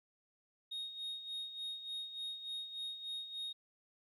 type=tone with tremolo; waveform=sine; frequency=3729 Hz; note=A#7; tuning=in tune; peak=-36 dBFS; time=0.71-3.53 s; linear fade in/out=10 ms; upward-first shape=sine; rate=3.4 Hz; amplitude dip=70%; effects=tanh soft clip ceiling -38 dBFS + 13-bit